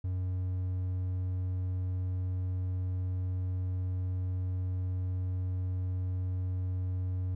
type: tone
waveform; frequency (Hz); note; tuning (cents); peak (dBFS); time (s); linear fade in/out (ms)
triangle; 91.9; F#2; -11; -28; 0.04-7.35; 5
effects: none